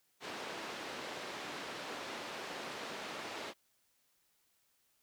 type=band-pass noise; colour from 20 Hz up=pink; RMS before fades=-44 dBFS; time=0.2-3.54 s; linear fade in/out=50 ms; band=330 to 4300 Hz; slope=12 dB/octave; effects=white hiss -75 dBFS RMS until 5.02 s